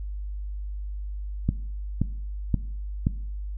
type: click train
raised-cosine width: 5 ms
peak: -9 dBFS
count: 4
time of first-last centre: 1.49-3.069 s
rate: 1.9 Hz
effects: noise-tail reverb RT60 0.6 s tail -18 dB re dry + added 50 Hz sine -30 dBFS peak until 3.57 s